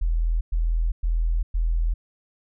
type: tone bursts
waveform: sine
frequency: 41.2 Hz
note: E1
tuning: in tune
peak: -19 dBFS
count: 4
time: 0.01-1.94 s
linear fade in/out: 10 ms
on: 400 ms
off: 110 ms
effects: none